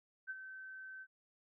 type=tone with ADSR envelope; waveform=sine; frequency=1538 Hz; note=G6; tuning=33 cents flat; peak=-38 dBFS; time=0.27-1.07 s; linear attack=31 ms; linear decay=35 ms; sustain=-9 dB; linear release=54 ms; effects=none